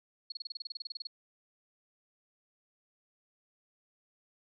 sine tone bursts, 4329 Hz, C#8, 42 cents flat, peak -36 dBFS, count 16, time 0.3-1.071 s, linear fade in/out 5 ms, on 21 ms, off 29 ms, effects none

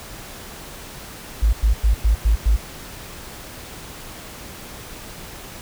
sine tone bursts, 53.8 Hz, A1, 38 cents flat, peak -12 dBFS, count 6, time 1.42-2.565 s, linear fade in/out 10 ms, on 110 ms, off 97 ms, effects pink hiss -37 dBFS RMS until 5.61 s

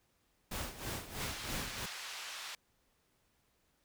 pink noise with tremolo, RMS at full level -39 dBFS, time 0.51-1.86 s, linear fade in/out 5 ms, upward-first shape sine, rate 3.1 Hz, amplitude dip 75%
white band-pass noise, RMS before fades -45 dBFS, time 1.2-2.55 s, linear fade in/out 2 ms, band 890 to 4700 Hz, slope 12 dB/octave
effects pink hiss -75 dBFS RMS until 3.84 s

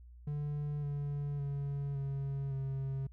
triangle tone with pitch steps, 146.83 / 143.81 / 140.85 / 137.95 / 135.11 Hz, D3 / D3 / C#3 / C#3 / C#3, 0 / -36 / +28 / -8 / -44 cents, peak -32 dBFS, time 0.27-3.07 s, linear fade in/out 5 ms, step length 560 ms, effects added 60 Hz sine -51 dBFS peak until 3.12 s

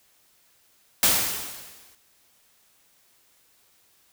white noise with exponential decay, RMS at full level -17 dBFS, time 1.03-1.95 s, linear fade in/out 1 ms, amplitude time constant 200 ms, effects white hiss -62 dBFS RMS until 4.12 s

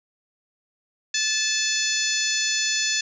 harmonic tone with a mistuned harmonic, 871 Hz, A5, 18 cents flat, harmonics 2 / 3 / 4 / 5 / 6 / 7 / 8, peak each -29 / -29 / -29 / -29 / -29 / -29 / -29 dBFS, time 1.14-3.01 s, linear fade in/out 5 ms, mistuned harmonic 6, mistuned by -19 cents, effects none

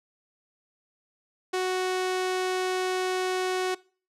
sawtooth tone, 370 Hz, F#4, in tune, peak -21 dBFS, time 1.53-3.75 s, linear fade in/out 10 ms, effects noise-tail reverb RT60 0.4 s tail -22 dB re dry + low-pass 9000 Hz 12 dB/octave

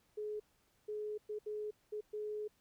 sine tone bursts at uneven times, 423 Hz, G#4, 32 cents sharp, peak -38 dBFS, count 6, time 0.17-0.4 / 0.88-1.18 / 1.29-1.39 / 1.46-1.71 / 1.92-2.01 / 2.13-2.48 s, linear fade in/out 10 ms, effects pink hiss -74 dBFS RMS until 2.6 s

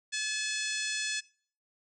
harmonic tone, 859 Hz, A5, 42 cents flat, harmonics 2 / 3 / 4 / 5 / 6 / 7 / 8 / 9 / 10, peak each -36 / -38 / -39 / -40 / -41 / -41 / -42 / -43 / -43 dBFS, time 0.12-1.21 s, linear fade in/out 20 ms, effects noise-tail reverb RT60 0.5 s tail -23 dB re dry

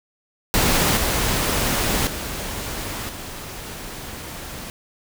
pink noise with level steps, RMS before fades -18 / -21 / -29 / -34 dBFS, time 0.54-4.7 s, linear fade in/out 0 ms, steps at 0.97 / 2.07 / 3.09 s, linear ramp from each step 2 ms, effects none

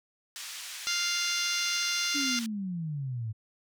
white band-pass noise, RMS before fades -41 dBFS, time 0.36-2.46 s, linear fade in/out 0 ms, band 1700 to 6800 Hz, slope 12 dB/octave
harmonic tone, 698.5 Hz, F5, in tune, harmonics 2 / 3 / 4 / 5 / 6 / 7 / 8 / 9, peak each -36 / -36 / -36 / -36 / -36 / -36 / -36 / -36 dBFS, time 0.87-2.39 s, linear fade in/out 0 ms
sine exponential sweep, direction down, 293.7 to 105.9 Hz, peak -31 dBFS, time 2.14-3.33 s, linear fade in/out 20 ms
effects none

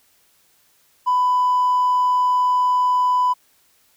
sine tone with hard clipping, 997 Hz, B5, 16 cents sharp, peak -15 dBFS, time 1.06-3.34 s, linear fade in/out 20 ms, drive 1 dB, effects white hiss -59 dBFS RMS until 3.96 s

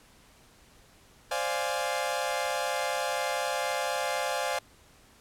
sawtooth chord, D half-diminished seventh, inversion third, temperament equal, 523.3 / 587.3 / 698.5 / 830.6 Hz, C5 / D5 / F5 / Ab5, 0 / 0 / 0 / 0 cents, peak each -30 dBFS, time 1.31-4.59 s, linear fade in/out 5 ms, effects pink hiss -58 dBFS RMS until 5.2 s + low-pass 12000 Hz 12 dB/octave

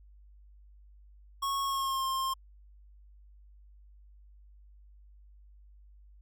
square tone with pitch glide, 1100 to 1062.5 Hz, C#6 to C6, -14 to +26 cents, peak -30 dBFS, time 1.42-2.34 s, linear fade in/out 10 ms, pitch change -60 cents, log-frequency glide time 1.62-2.05 s, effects added 50 Hz sine -53 dBFS peak until 6.21 s

